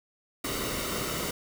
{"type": "noise with comb filter", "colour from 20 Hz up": "pink", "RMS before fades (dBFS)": -32, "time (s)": [0.44, 1.31], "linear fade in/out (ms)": 5, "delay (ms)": 1.2, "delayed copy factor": -0.6, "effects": []}